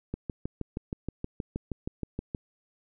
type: click train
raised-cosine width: 3 ms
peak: -19 dBFS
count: 15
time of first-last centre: 0.14-2.348 s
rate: 6.34 Hz
effects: none